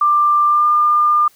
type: tone with pitch glide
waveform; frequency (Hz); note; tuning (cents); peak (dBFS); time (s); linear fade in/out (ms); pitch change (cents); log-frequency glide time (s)
sine; 1186 to 1202.6; D6 to D6; +17 to +41; -10; 0.01-1.28; 5; +24; 0.47-0.66
effects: white hiss -52 dBFS RMS until 1.35 s